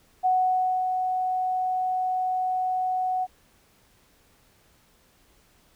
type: tone with ADSR envelope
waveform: sine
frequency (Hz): 741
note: F#5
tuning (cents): +2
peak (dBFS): -18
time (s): 0.23-3.27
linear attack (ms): 26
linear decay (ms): 590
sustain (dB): -5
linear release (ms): 39
effects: pink hiss -61 dBFS RMS until 5.75 s